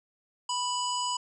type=harmonic tone; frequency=987.8 Hz; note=B5; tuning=in tune; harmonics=1 / 3 / 5 / 7 / 8; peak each=-30 / -35 / -37 / -38 / -39 dBFS; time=0.49-1.17 s; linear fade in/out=5 ms; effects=none